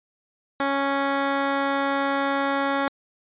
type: tone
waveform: 10% pulse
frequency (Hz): 277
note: C#4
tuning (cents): -1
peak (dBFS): -13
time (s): 0.6-2.88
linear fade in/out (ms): 2
effects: resampled to 8000 Hz